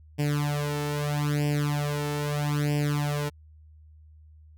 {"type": "tone with flanger", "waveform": "sawtooth", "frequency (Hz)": 146.83, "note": "D3", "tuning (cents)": 0, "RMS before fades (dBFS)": -27, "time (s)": [0.18, 3.3], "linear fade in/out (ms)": 20, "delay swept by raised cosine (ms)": [0.38, 2.28], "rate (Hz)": 0.78, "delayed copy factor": 0.95, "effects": ["added 77 Hz sine -49 dBFS peak until 4.57 s"]}